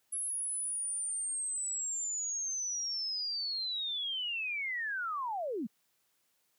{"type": "linear sweep", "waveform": "sine", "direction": "down", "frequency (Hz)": [10870, 190], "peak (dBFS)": -33, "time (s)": [0.12, 5.67], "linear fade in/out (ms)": 10, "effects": ["white hiss -75 dBFS RMS until 6.58 s", "high-pass 100 Hz 12 dB/octave"]}